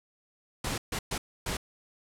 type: noise bursts at uneven times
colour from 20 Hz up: pink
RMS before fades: -32 dBFS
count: 4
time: 0.64-0.78 / 0.92-0.99 / 1.11-1.18 / 1.46-1.57 s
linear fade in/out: 5 ms
effects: low-pass 11000 Hz 12 dB/octave